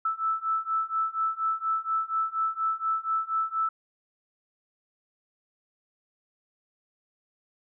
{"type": "beating tone pair", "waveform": "sine", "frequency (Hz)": [1314, 1318.2], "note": ["E6", "E6"], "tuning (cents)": [-6, 0], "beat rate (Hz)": 4.2, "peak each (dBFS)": [-29, -28], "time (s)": [0.05, 3.69], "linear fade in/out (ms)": 5, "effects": []}